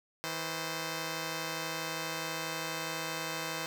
5% pulse tone pair together, 161.6 / 517.1 Hz, E3 / C5, -34 / -20 cents, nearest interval octave + minor sixth, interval 2014 cents, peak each -26 dBFS, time 0.24-3.66 s, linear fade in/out 0 ms, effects none

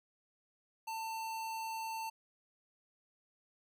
square tone, 895 Hz, A5, 29 cents sharp, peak -39 dBFS, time 0.87-2.1 s, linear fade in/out 10 ms, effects none

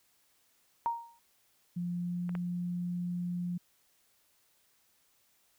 sine tone with exponential decay, 932.3 Hz, A#5, in tune, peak -25 dBFS, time 0.86-1.19 s, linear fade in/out 0 ms, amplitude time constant 71 ms
sine tone with pitch glide, 175.2 to 176.32 Hz, F3 to F3, +6 to +17 cents, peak -32 dBFS, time 1.76-3.58 s, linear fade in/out 10 ms, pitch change +11 cents, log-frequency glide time 1.91-2.23 s
clicks, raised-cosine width 0.5 ms, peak -31 / -26 dBFS, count 2, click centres 2.293 / 2.352 s
effects white hiss -70 dBFS RMS until 5.58 s

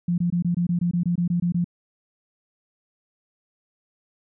sine tone bursts, 174 Hz, F3, 6 cents flat, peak -19 dBFS, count 13, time 0.08-1.644 s, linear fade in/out 5 ms, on 100 ms, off 22 ms, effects none

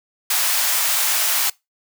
white high-pass noise, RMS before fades -19 dBFS, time 0.3-1.5 s, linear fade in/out 5 ms, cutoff 670 Hz, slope 24 dB/octave, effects noise-tail reverb RT60 0.2 s tail -23 dB re dry

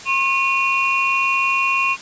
sine tone cluster, 1077 / 2449 / 2743 Hz, C6 / D#7 / F7, +50 / -28 / -32 cents, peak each -20 dBFS, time 0.05-1.97 s, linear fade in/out 50 ms, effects white hiss -36 dBFS RMS until 2.01 s + resampled to 16000 Hz

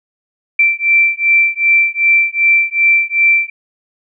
sine beating tone pair, 2343 / 2345.6 Hz, D7 / D7, -5 / -3 cents, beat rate 2.6 Hz, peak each -12 dBFS, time 0.59-3.5 s, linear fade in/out 5 ms, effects none

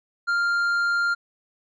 triangle tone with tanh clipping, 1396.9 Hz, F6, in tune, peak -21 dBFS, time 0.27-1.15 s, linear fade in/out 20 ms, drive 10 dB, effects none

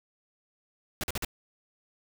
pink noise bursts, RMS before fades -32 dBFS, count 4, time 1.01-1.248 s, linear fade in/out 0 ms, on 25 ms, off 46 ms, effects none

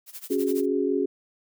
blue noise with tremolo, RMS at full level -37 dBFS, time 0.06-0.66 s, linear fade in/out 50 ms, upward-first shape sine, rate 12 Hz, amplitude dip 90%
sine chord, C# suspended fourth, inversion none, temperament equal, 277.2 / 370 / 415.3 Hz, C#4 / F#4 / G#4, 0 / 0 / 0 cents, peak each -26 dBFS, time 0.3-1.06 s, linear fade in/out 10 ms
effects none

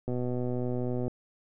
click train, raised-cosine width 2 ms, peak -20 dBFS, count 125, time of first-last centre 0.08-1.08 s, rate 124 Hz, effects none

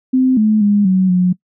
sine tone with pitch steps, 258.4 / 215 / 204.9 / 187.2 / 181 Hz, C4 / A3 / G#3 / F#3 / F#3, -21 / -40 / -23 / +20 / -38 cents, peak -9 dBFS, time 0.13-1.33 s, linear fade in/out 10 ms, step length 240 ms, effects noise-tail reverb RT60 0.1 s tail -22 dB re dry

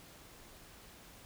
silence, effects pink hiss -56 dBFS RMS until 1.25 s

